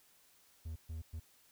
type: tone bursts at uneven times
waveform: triangle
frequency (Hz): 80.4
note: E2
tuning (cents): -43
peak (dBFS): -38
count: 3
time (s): 0.65-0.76 / 0.89-1.02 / 1.13-1.2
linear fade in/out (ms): 10
effects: white hiss -67 dBFS RMS until 1.51 s